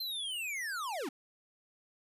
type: linear sweep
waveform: square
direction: down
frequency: 4186 to 235.8 Hz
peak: -36 dBFS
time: 0-1.09 s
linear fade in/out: 5 ms
effects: resampled to 32000 Hz